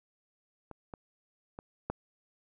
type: clicks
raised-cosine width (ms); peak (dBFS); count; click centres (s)
1; -30 / -28 / -28 / -18; 4; 0.713 / 0.938 / 1.589 / 1.9
effects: none